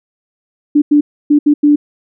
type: tone bursts at uneven times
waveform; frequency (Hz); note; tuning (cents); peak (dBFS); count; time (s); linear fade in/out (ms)
sine; 293.7; D4; 0; -5; 5; 0.75-0.82 / 0.91-1.01 / 1.3-1.39 / 1.46-1.54 / 1.63-1.76; 10
effects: none